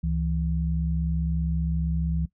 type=tone pair together; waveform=sine; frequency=69 / 164.11 Hz; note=C#2 / E3; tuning=-7 / -7 cents; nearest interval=octave + minor third; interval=1500 cents; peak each=-26 dBFS; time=0.03-2.26 s; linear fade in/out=10 ms; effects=noise-tail reverb RT60 0.1 s tail -18 dB re dry